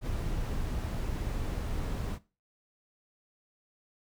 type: noise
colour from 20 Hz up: brown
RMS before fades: -33 dBFS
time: 0.01-2.19 s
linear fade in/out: 50 ms
effects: noise-tail reverb RT60 0.3 s tail -18 dB re dry